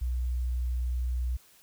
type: tone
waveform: sine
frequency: 61.74 Hz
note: B1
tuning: in tune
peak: -26 dBFS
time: 0.01-1.37 s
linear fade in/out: 10 ms
effects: tanh soft clip ceiling -22 dBFS + white hiss -59 dBFS RMS until 1.62 s